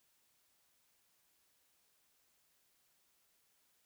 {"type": "silence", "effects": ["white hiss -75 dBFS RMS until 3.85 s"]}